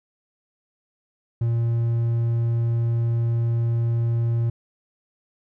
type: tone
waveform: triangle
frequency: 116.54 Hz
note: A#2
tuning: in tune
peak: -17 dBFS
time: 1.41-4.5 s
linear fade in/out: 5 ms
effects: none